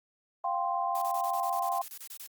sine chord, F suspended second, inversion none, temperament equal, 698.5 / 784 / 1046.5 Hz, F5 / G5 / C6, 0 / 0 / 0 cents, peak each -32 dBFS, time 0.44-1.82 s, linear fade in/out 5 ms
blue noise bursts, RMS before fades -43 dBFS, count 14, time 0.95-2.265 s, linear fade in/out 0 ms, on 67 ms, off 29 ms
effects Opus 32 kbps

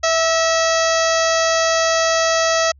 harmonic tone with a mistuned harmonic, 655 Hz, E5, 11 cents flat, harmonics 1 / 2 / 3 / 4 / 5 / 6 / 7 / 8 / 9 / 10, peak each -17 / -21 / -23 / -28 / -29 / -30 / -28 / -28 / -27 / -27 dBFS, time 0.03-2.72 s, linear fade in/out 10 ms, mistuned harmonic 3, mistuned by -40 cents, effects added 69 Hz sine -45 dBFS peak until 2.79 s

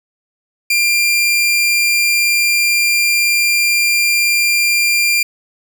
sawtooth tone, 2387 Hz, D7, 28 cents sharp, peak -8 dBFS, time 0.7-5.23 s, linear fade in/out 5 ms, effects none

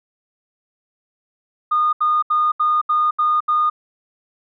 sine tone bursts, 1224 Hz, D#6, 29 cents flat, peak -13 dBFS, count 7, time 1.71-3.7 s, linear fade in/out 10 ms, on 220 ms, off 75 ms, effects tanh soft clip ceiling -9 dBFS

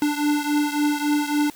square beating tone pair, 293.7 / 297.3 Hz, D4 / D4, 0 / +21 cents, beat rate 3.6 Hz, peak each -22 / -25 dBFS, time 0.02-1.5 s, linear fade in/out 2 ms, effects white hiss -47 dBFS RMS until 1.55 s

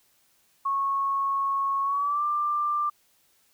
sine tone with pitch glide, 1100 to 1185.8 Hz, C#6 to D6, -14 to +16 cents, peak -23 dBFS, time 0.65-2.9 s, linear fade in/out 10 ms, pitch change +130 cents, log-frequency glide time 1.83-2.24 s, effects white hiss -65 dBFS RMS until 3.53 s

